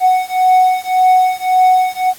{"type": "beating tone pair", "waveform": "triangle", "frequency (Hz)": [740, 741.8], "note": ["F#5", "F#5"], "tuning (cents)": [0, 4], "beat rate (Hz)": 1.8, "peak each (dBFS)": -10, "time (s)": [0, 2.14], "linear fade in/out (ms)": 50, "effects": ["white hiss -38 dBFS RMS until 2.18 s", "AAC 64 kbps"]}